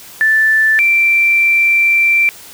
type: tone pair in turn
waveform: sine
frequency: 1760 / 2349 Hz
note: A6 / D7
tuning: 0 / 0 cents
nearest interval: perfect fourth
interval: 500 cents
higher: second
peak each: -8 dBFS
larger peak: neither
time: 0.21-0.79 / 0.79-2.29 s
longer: second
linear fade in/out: 0 ms
effects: white hiss -36 dBFS RMS until 2.53 s